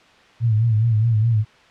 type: tone with vibrato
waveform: sine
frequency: 111.9 Hz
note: A2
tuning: 30 cents sharp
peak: -14 dBFS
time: 0.4-1.45 s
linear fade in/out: 50 ms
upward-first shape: sine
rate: 4.8 Hz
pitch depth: 89 cents each way
effects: white hiss -50 dBFS RMS until 1.7 s + low-pass 3000 Hz 12 dB/octave